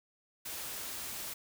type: noise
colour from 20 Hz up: white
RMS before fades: -41 dBFS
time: 0.45-1.34 s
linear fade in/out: 10 ms
effects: none